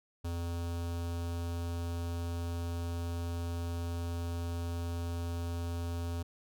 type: tone with notch filter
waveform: square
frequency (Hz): 85.3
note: F2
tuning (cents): -40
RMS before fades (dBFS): -36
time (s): 0.24-6.23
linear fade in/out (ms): 10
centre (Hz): 2000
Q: 1.9
effects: none